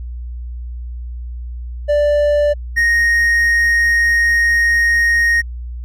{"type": "tone pair in turn", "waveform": "triangle", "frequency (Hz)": [587.3, 1864.6], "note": ["D5", "A#6"], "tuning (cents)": [0, 0], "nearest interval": "octave + minor sixth", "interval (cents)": 2000, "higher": "second", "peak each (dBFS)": -9, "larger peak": "neither", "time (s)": [[1.88, 2.54], [2.76, 5.42]], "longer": "second", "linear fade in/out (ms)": 20, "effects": ["added 60 Hz sine -24 dBFS peak until 5.84 s"]}